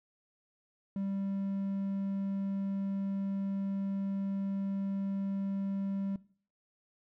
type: tone with hard clipping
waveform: triangle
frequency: 196 Hz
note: G3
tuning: in tune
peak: -33 dBFS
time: 0.96-6.16 s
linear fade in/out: 2 ms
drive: 6 dB
effects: noise-tail reverb RT60 0.5 s tail -20 dB re dry